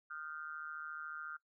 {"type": "tone with amplitude modulation", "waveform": "sine", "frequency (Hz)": 1392, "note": "F6", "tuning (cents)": -6, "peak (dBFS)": -38, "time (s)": [0.1, 1.37], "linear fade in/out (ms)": 10, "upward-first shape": "sine", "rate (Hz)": 154, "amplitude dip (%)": 100, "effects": ["noise-tail reverb RT60 0.1 s tail -21 dB re dry"]}